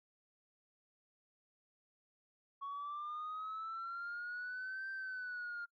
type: linear two-way sweep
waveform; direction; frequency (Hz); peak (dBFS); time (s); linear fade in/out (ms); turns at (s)
sine; up then down; 1108.7 to 1568 to 1402; -39; 2.61-5.66; 20; 4.9
effects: noise-tail reverb RT60 0.1 s tail -25 dB re dry + tanh soft clip ceiling -38 dBFS